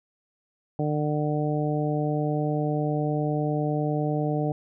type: harmonic tone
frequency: 149.9 Hz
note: D3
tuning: 36 cents sharp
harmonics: 1 / 2 / 3 / 4 / 5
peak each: -26 / -29 / -31 / -32 / -33 dBFS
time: 0.79-4.52 s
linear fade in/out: 2 ms
effects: none